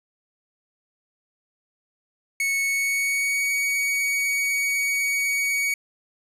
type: tone with pitch glide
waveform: 45% pulse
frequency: 2210 to 2246 Hz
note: C#7 to C#7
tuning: -6 to +22 cents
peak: -21 dBFS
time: 2.4-5.74 s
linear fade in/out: 2 ms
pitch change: +28 cents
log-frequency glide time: 2.62-3.47 s
effects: resampled to 32000 Hz + 10-bit